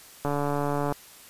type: click train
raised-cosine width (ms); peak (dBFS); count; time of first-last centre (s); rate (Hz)
1; -14; 98; 0.25-0.924; 144
effects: white hiss -49 dBFS RMS until 1.29 s + resampled to 32000 Hz